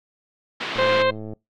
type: band-pass noise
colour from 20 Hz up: white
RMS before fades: -29 dBFS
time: 0.6-1.03 s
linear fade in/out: 10 ms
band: 150 to 3400 Hz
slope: 24 dB/octave
type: click train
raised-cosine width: 2 ms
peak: -22 dBFS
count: 63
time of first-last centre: 0.76-1.334 s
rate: 108 Hz
type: harmonic tone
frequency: 523.3 Hz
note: C5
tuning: in tune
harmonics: 1 / 2 / 3 / 4 / 5 / 6 / 7 / 8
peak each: -18 / -24 / -28 / -30 / -32 / -34 / -35 / -36 dBFS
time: 0.78-1.11 s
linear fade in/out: 10 ms
effects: noise-tail reverb RT60 0.2 s tail -24 dB re dry